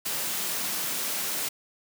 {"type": "high-pass noise", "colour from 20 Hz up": "white", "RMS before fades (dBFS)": -30, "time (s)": [0.05, 1.49], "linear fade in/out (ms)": 10, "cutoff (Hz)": 130, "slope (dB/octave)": 48, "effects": []}